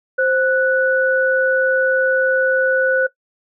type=tone pair together; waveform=sine; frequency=523.3 / 1480 Hz; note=C5 / F#6; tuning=0 / 0 cents; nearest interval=octave + tritone; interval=1800 cents; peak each=-16 dBFS; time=0.18-3.07 s; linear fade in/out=10 ms; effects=noise-tail reverb RT60 0.1 s tail -17 dB re dry